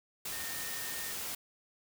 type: tone in noise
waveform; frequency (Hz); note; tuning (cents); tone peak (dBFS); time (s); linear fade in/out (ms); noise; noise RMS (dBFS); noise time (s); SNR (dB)
sine; 1832; A#6; -31; -45; 0.32-1.12; 5; white; -39; 0.25-1.35; -9
effects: none